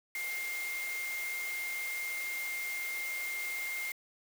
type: tone in noise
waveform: sine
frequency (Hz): 2116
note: C7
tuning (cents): +19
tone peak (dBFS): -35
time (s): 0.15-3.92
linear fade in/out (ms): 2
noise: white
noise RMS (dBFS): -43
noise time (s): 0.15-3.92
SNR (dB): +5
effects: high-pass 400 Hz 12 dB/octave